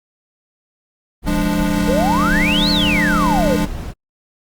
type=noise; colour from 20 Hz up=brown; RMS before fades=-24 dBFS; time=1.22-3.94 s; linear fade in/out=50 ms
type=chord; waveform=square; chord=D diminished; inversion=first; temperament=equal; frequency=174.61 / 207.7 / 293.7 Hz; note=F3 / Ab3 / D4; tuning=0 / 0 / 0 cents; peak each=-21 dBFS; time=1.26-3.66 s; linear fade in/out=20 ms
type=exponential two-way sweep; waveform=sine; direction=up then down; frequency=456.3 to 4435 to 456.3 Hz; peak=-16 dBFS; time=1.87-3.57 s; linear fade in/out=20 ms; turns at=2.7 s
effects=Opus 32 kbps